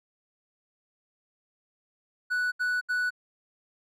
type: tone bursts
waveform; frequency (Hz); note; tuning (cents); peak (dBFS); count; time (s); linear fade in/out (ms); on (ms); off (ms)
triangle; 1480; F#6; 0; -23; 3; 2.3-3.106; 20; 220; 73
effects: none